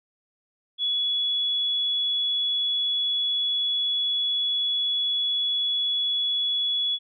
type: tone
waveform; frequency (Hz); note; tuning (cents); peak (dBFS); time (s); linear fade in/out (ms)
sine; 3389; G#7; +34; -22; 0.78-6.99; 50
effects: none